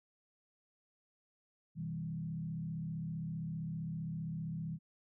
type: tone with frequency modulation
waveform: sine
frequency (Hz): 162.2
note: E3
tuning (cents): -28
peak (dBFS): -37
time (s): 1.75-4.79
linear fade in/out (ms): 50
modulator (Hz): 35.3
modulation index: 0.86
effects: none